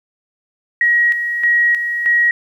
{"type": "tone with tremolo", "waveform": "sine", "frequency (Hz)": 1900, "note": "A#6", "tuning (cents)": 33, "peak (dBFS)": -10, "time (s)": [0.81, 2.31], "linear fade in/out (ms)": 2, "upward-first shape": "square", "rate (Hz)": 1.6, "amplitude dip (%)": 55, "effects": ["8-bit"]}